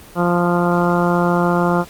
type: harmonic tone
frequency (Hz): 174.61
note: F3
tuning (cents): 0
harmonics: 1 / 2 / 3 / 4 / 5 / 6 / 7 / 8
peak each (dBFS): -17 / -20 / -22 / -23 / -24 / -25 / -25 / -26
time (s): 0.15-1.85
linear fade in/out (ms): 50
effects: pink hiss -41 dBFS RMS until 1.89 s + Opus 32 kbps